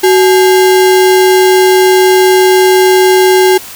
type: tone with sample-and-hold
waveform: sine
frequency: 373 Hz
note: F#4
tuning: 14 cents sharp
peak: -3 dBFS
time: 0.03-3.58 s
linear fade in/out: 10 ms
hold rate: 1225 Hz
effects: white hiss -28 dBFS RMS until 3.75 s